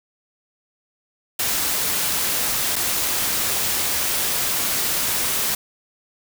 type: noise with dropouts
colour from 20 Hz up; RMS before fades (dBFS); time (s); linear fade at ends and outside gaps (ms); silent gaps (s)
white; -22; 1.39-5.55; 5; 2.758-2.762
effects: none